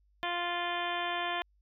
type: harmonic tone with a mistuned harmonic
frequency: 349.2 Hz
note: F4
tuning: in tune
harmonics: 1 / 2 / 3 / 4 / 5 / 6 / 7 / 8 / 9 / 10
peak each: -42 / -36 / -37 / -44 / -38 / -45 / -42 / -50 / -41 / -44 dBFS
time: 0.23-1.42 s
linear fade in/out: 0 ms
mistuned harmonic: 9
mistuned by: -23 cents
effects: added 50 Hz sine -65 dBFS peak until 1.61 s